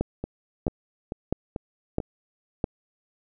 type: two click trains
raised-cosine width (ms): 2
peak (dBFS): -10 / -17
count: 5 / 5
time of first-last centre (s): 0.01-2.642 / 0.24-2.002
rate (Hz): 1.52 / 2.27
effects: none